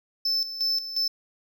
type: tone with tremolo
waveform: triangle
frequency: 5274 Hz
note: E8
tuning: in tune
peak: -21 dBFS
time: 0.25-1.08 s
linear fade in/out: 5 ms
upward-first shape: square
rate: 2.8 Hz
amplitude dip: 70%
effects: none